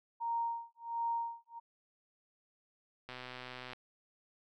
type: tone with tremolo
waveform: sine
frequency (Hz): 930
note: A#5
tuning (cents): -4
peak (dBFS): -31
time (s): 0.2-1.6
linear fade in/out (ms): 20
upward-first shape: sine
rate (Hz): 1.4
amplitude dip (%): 100
type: click train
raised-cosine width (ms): 0.3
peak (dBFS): -29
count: 82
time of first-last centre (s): 3.09-3.733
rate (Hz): 126
effects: none